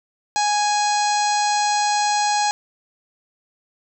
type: harmonic tone with a mistuned harmonic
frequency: 830.6 Hz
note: G#5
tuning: in tune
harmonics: 1 / 2 / 3 / 4 / 5 / 6 / 7 / 8 / 9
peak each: -18 / -29 / -31 / -36 / -28 / -32 / -34 / -29 / -33 dBFS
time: 0.36-2.51 s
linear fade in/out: 0 ms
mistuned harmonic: 9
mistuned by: +51 cents
effects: none